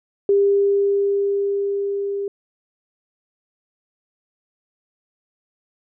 sine tone with level ramp, 400 Hz, G4, 35 cents sharp, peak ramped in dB -12 to -22 dBFS, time 0.29-2.28 s, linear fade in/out 2 ms, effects none

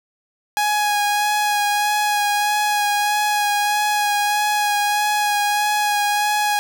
sawtooth tone with vibrato, 830.6 Hz, G#5, in tune, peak -13 dBFS, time 0.57-6.59 s, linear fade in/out 0 ms, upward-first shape sine, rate 1.6 Hz, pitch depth 16 cents each way, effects none

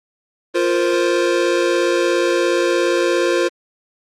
square chord, F suspended fourth, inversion none, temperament equal, 349.2 / 466.2 / 523.3 Hz, F4 / Bb4 / C5, 0 / 0 / 0 cents, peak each -18 / -22 / -20 dBFS, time 0.54-3.49 s, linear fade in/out 20 ms, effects low-pass 7000 Hz 12 dB/octave + Opus 24 kbps

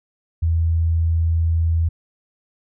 sine tone, 82.41 Hz, E2, in tune, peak -15 dBFS, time 0.42-1.89 s, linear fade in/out 10 ms, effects none

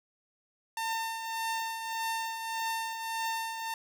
sawtooth tone with tremolo, 903 Hz, A5, 45 cents sharp, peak -26 dBFS, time 0.77-3.74 s, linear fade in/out 2 ms, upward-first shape triangle, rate 1.7 Hz, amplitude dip 55%, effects none

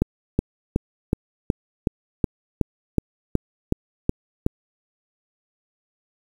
click train, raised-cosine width 3 ms, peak -5 dBFS, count 13, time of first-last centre 0.02-4.464 s, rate 2.7 Hz, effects 7-bit

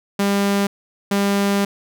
sawtooth tone pair in turn, 200 / 200 Hz, G3 / G3, +35 / +35 cents, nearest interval unison, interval 0 cents, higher neither, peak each -12 dBFS, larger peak neither, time 0.19-0.67 / 1.11-1.65 s, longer second, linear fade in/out 5 ms, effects none

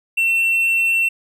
triangle tone with hard clipping, 2702 Hz, E7, 42 cents sharp, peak -15 dBFS, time 0.17-1.09 s, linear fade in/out 10 ms, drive 5 dB, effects none

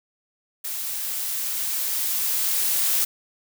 blue noise with level ramp, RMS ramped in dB -30 to -21 dBFS, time 0.64-3.05 s, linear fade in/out 10 ms, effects none

